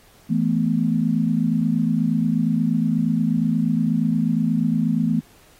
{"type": "chord", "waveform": "sine", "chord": "E suspended fourth", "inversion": "none", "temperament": "equal with one note detuned", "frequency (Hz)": [164.81, 218.5, 246.9], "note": ["E3", "A3", "B3"], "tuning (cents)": [0, -12, 0], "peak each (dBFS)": [-22, -21, -22], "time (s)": [0.29, 5.21], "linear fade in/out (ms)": 20, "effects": ["pink hiss -53 dBFS RMS until 5.59 s", "AAC 48 kbps"]}